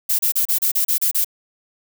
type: noise bursts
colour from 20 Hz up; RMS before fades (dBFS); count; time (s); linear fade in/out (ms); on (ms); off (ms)
violet; -18; 9; 0.09-1.246; 10; 100; 32
effects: none